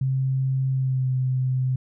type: tone with pitch glide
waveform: sine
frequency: 132.6 to 129.2 Hz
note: C3 to C3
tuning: +23 to -21 cents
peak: -20 dBFS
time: 0.01-1.76 s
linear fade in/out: 5 ms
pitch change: -44 cents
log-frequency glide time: 0.71-1.1 s
effects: none